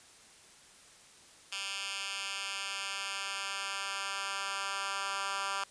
10% pulse tone with high-pass filter sweep, 196.6 Hz, G3, 5 cents sharp, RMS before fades -37 dBFS, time 1.52-5.64 s, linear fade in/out 2 ms, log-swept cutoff 2500 to 1300 Hz, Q 1.5, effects white hiss -57 dBFS RMS until 5.7 s + resampled to 22050 Hz

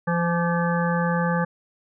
harmonic tone with a mistuned harmonic, 171.6 Hz, F3, 30 cents flat, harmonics 1 / 3 / 5 / 7 / 9 / 10, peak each -22 / -27 / -29 / -30 / -32 / -32 dBFS, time 0.07-1.45 s, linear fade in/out 10 ms, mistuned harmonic 7, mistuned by -37 cents, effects none

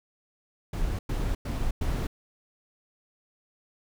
brown noise bursts, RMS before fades -28 dBFS, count 4, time 0.73-2.07 s, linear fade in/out 5 ms, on 260 ms, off 100 ms, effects none

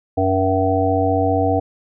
harmonic tone, 95 Hz, F#2, 46 cents sharp, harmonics 1 / 3 / 5 / 7 / 8, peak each -21 / -21 / -21 / -21 / -21 dBFS, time 0.17-1.6 s, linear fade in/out 10 ms, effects none

